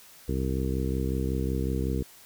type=harmonic tone; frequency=65.41 Hz; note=C2; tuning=in tune; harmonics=1 / 2 / 3 / 4 / 5 / 6 / 7; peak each=-29 / -32 / -34 / -35 / -36 / -37 / -37 dBFS; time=0.28-2.03 s; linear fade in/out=10 ms; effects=white hiss -52 dBFS RMS until 2.25 s